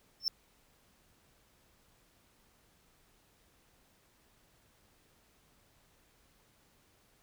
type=tone with exponential growth; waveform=triangle; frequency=5360 Hz; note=E8; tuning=28 cents sharp; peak=-23 dBFS; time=0.2-0.28 s; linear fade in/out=1 ms; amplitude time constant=17 ms; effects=pink hiss -68 dBFS RMS until 7.22 s